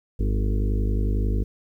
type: harmonic tone with a mistuned harmonic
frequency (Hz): 51.1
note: G#1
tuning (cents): -27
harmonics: 1 / 2 / 4 / 5 / 6 / 7 / 8 / 9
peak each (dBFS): -21 / -27 / -33 / -35 / -37 / -38 / -39 / -40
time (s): 0.19-1.44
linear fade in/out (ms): 10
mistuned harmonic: 8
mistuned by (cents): +31
effects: 10-bit